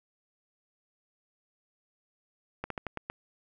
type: slowing click train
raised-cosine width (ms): 0.5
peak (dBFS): -19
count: 6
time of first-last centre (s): 2.64-3.1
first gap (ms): 63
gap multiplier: 1.19
effects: none